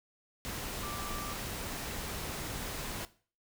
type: tone in noise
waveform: sine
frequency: 1174.7 Hz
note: D6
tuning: in tune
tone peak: -42 dBFS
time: 0.83-1.33 s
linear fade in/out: 0 ms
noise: pink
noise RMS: -39 dBFS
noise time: 0.45-3.05 s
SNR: -6 dB
effects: noise-tail reverb RT60 0.4 s tail -17 dB re dry